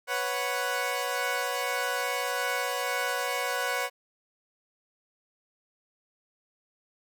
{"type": "chord", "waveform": "15% pulse", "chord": "B suspended second", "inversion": "none", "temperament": "equal", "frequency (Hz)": [493.9, 554.4, 740], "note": ["B4", "C#5", "F#5"], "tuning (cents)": [0, 0, 0], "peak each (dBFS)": [-26, -26, -26], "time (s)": [0.07, 3.9], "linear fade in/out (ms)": 50, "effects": []}